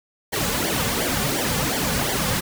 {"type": "noise with flanger", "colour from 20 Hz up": "pink", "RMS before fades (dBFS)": -23, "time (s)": [0.32, 2.41], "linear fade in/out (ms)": 20, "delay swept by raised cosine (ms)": [0.76, 3.16], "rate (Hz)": 2.8, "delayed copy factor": -0.85, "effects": []}